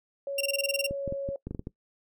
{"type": "tone with pitch glide", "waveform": "sine", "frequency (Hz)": [557, 553.5], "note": ["C#5", "C#5"], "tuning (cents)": [8, -3], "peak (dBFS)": -30, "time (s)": [0.27, 1.36], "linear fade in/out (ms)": 2, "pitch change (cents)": -11, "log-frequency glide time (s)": [0.94, 1.13]}
{"type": "tone bursts", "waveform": "sawtooth", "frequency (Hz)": 2764, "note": "F7", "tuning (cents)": -19, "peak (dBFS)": -22, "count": 10, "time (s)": [0.38, 0.867], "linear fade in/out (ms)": 5, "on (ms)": 28, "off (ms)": 23}
{"type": "clicks", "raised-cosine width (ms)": 3, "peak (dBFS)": -22, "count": 9, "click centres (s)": [0.91, 1.077, 1.124, 1.289, 1.47, 1.51, 1.548, 1.594, 1.671]}
{"effects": ["noise-tail reverb RT60 0.1 s tail -20 dB re dry"]}